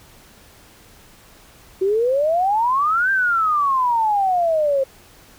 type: exponential two-way sweep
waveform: sine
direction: up then down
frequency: 370.4 to 1596 to 528 Hz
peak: -15 dBFS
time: 1.81-4.84 s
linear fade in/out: 10 ms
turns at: 3.11 s
effects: pink hiss -48 dBFS RMS until 5.38 s